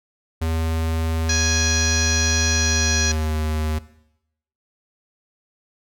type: tone with pitch glide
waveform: square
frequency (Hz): 81 to 77.66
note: E2 to D#2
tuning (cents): -30 to -3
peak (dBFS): -21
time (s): 0.41-3.79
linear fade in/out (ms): 10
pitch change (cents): -73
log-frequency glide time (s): 2.52-3.35
type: harmonic tone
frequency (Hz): 830.6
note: G#5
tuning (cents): 0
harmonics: 2 / 3 / 4 / 5 / 6 / 7 / 8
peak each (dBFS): -25 / -29 / -32 / -26 / -30 / -23 / -31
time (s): 1.29-3.12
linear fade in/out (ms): 5
effects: noise-tail reverb RT60 0.8 s tail -17 dB re dry